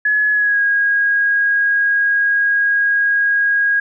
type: tone with pitch glide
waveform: sine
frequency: 1696 to 1640.1 Hz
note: G#6 to G#6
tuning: +36 to -22 cents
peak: -12 dBFS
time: 0.05-3.8 s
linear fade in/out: 5 ms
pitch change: -58 cents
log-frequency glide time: 0.32-0.62 s
effects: none